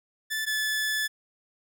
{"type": "tone pair in turn", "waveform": "sawtooth", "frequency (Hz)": [1751, 1731.9], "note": ["A6", "A6"], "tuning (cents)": [-9, -28], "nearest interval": "unison", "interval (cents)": 19, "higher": "first", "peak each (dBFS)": [-24, -22], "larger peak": "second", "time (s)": [[0.3, 0.46], [0.46, 1.08]], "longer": "second", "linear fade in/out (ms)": 20, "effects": []}